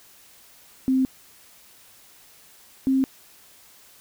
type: tone pair in turn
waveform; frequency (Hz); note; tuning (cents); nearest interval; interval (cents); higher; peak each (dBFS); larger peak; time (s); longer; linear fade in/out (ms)
sine; 261.6 / 265.7; C4 / C4; 0 / +27; unison; 27; second; -17; neither; 0.88-1.05 / 2.87-3.04; neither; 0
effects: white hiss -52 dBFS RMS until 4 s